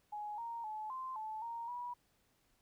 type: tone with pitch steps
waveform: sine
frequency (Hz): 837 / 930 / 860 / 1041 / 869 / 930 / 972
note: G#5 / A#5 / A5 / C6 / A5 / A#5 / B5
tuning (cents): +13 / -4 / -40 / -9 / -22 / -4 / -28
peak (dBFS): -40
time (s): 0.12-1.94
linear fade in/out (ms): 10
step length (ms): 260
effects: pink hiss -75 dBFS RMS until 2.61 s